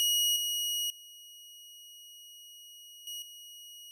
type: tone with level steps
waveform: sawtooth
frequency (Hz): 2900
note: F#7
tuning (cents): -35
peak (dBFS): -22 / -27 / -46 / -35 / -44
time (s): 0-3.91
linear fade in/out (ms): 0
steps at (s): 0.36 / 0.9 / 3.07 / 3.22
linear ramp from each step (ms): 2
effects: none